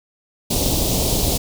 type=band-stop noise; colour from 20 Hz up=pink; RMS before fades=-19 dBFS; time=0.5-1.38 s; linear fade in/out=10 ms; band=760 to 3300 Hz; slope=24 dB/octave; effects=none